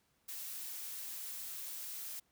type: noise with amplitude modulation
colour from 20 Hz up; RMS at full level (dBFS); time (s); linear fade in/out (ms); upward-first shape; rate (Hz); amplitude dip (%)
blue; -43; 0.28-2.2; 10; sine; 244; 25
effects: pink hiss -75 dBFS RMS until 2.31 s + high-pass 60 Hz 12 dB/octave